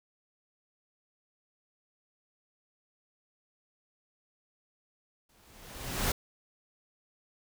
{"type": "noise with exponential growth", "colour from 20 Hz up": "pink", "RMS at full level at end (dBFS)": -27, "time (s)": [5.29, 6.12], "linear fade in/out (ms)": 5, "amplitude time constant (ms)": 180, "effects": []}